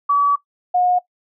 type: tone pair in turn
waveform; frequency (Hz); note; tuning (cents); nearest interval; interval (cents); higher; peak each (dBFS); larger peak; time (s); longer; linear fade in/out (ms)
sine; 1143 / 721.5; D6 / F#5; -47 / -44; minor sixth; 797; first; -12 / -13; first; 0.09-0.36 / 0.74-0.99; first; 10
effects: noise-tail reverb RT60 0.1 s tail -18 dB re dry